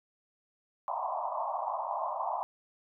white band-pass noise, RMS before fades -34 dBFS, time 0.88-2.43 s, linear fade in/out 0 ms, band 610 to 1100 Hz, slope 96 dB/octave, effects none

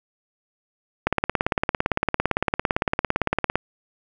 click train, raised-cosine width 0.5 ms, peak -4 dBFS, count 45, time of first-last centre 1.07-3.556 s, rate 17.7 Hz, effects none

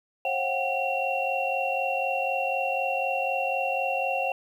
sine tone cluster, 538 / 722 / 766 / 2736 Hz, C5 / F#5 / G5 / F7, +48 / -43 / -40 / -36 cents, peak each -30 dBFS, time 0.25-4.32 s, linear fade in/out 2 ms, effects 9-bit

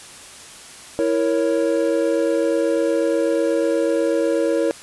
triangle chord, A# diminished, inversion second, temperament equal, 329.6 / 466.2 / 554.4 Hz, E4 / A#4 / C#5, 0 / 0 / 0 cents, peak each -19 dBFS, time 0.99-4.71 s, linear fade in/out 0 ms, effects white hiss -40 dBFS RMS until 4.82 s + resampled to 24000 Hz

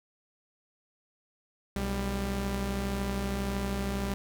sawtooth tone pair together, 61.74 / 197.95 Hz, B1 / G3, 0 / +17 cents, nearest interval octave + minor sixth, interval 2017 cents, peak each -29 / -28 dBFS, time 1.76-4.14 s, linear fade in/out 0 ms, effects none

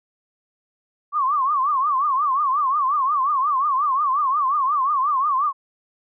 sine tone with vibrato, 1121 Hz, C#6, 19 cents sharp, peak -17 dBFS, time 1.12-5.53 s, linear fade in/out 50 ms, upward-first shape triangle, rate 5.6 Hz, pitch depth 180 cents each way, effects none

